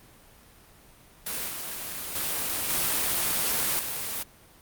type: noise with level steps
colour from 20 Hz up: white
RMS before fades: -32 / -35 / -29 / -26 / -32 dBFS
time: 1.26-4.23 s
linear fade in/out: 5 ms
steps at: 1.48 / 2.15 / 2.69 / 3.79 s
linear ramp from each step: 2 ms
effects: pink hiss -54 dBFS RMS until 4.61 s + Opus 32 kbps